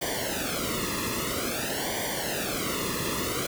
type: noise with flanger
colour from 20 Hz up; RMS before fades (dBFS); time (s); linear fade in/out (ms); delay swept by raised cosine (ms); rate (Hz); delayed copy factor
pink; -30; 0.01-3.47; 10; 0.75 to 1.33; 0.5; -0.9
effects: none